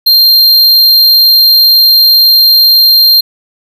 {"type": "tone", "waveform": "square", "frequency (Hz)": 4186, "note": "C8", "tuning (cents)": 0, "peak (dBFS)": -3, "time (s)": [0.06, 3.21], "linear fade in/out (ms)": 10, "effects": []}